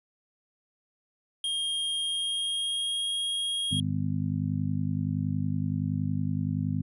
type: tone with pitch glide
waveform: square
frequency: 3230 to 3268 Hz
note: G#7 to G#7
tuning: -49 to -29 cents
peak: -28 dBFS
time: 1.44-3.8 s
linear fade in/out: 2 ms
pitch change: +20 cents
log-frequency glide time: 2-3.12 s
type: harmonic tone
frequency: 50.7 Hz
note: G#1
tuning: 41 cents flat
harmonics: 2 / 3 / 4 / 5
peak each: -31 / -30 / -34 / -33 dBFS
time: 3.71-6.82 s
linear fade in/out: 10 ms
effects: resampled to 24000 Hz